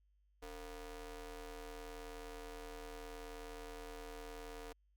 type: ring-modulated tone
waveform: sawtooth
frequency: 247.6 Hz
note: B3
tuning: 5 cents sharp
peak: -40 dBFS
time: 0.42-4.73 s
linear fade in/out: 10 ms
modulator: 208 Hz
effects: added 50 Hz sine -70 dBFS peak until 4.96 s